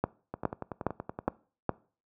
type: two click trains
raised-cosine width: 1 ms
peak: -21 / -12 dBFS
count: 11 / 5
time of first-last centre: 0.34-1.283 / 0.04-1.693 s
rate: 10.6 / 2.42 Hz
effects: noise-tail reverb RT60 0.4 s tail -21 dB re dry + high-pass 80 Hz 12 dB/octave